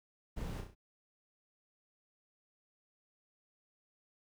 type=noise with echo; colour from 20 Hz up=brown; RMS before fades=-40 dBFS; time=0.36-0.62 s; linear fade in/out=20 ms; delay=33 ms; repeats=4; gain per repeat=-5 dB; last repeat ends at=0.752 s; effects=none